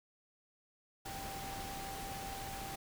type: tone in noise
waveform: sine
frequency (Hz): 784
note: G5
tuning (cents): 0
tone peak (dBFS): -45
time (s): 1.05-2.76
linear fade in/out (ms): 10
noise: pink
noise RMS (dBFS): -45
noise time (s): 1.05-2.76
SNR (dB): -3
effects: none